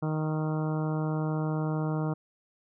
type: harmonic tone with a mistuned harmonic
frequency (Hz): 155.56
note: D#3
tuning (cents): 0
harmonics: 1 / 2 / 3 / 4 / 5 / 6 / 7 / 8 / 9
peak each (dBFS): -28 / -34 / -38 / -40 / -42 / -44 / -45 / -46 / -47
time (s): 0.02-2.14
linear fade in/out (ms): 10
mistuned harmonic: 9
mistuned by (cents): -20
effects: none